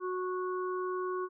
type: harmonic tone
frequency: 367.6 Hz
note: F#4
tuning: 11 cents flat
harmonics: 1 / 3 / 4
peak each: -33 / -37 / -46 dBFS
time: 0-1.29 s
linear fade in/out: 50 ms
effects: none